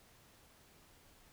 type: silence
effects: pink hiss -64 dBFS RMS until 1.32 s